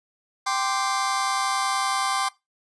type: chord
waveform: sawtooth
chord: G suspended fourth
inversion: none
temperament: just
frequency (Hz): 784 / 1045.3 / 1176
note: G5 / C6 / D6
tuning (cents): 0 / -2 / +2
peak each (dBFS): -23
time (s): 0.46-2.29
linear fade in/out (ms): 10
effects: noise-tail reverb RT60 0.2 s tail -19 dB re dry + resampled to 22050 Hz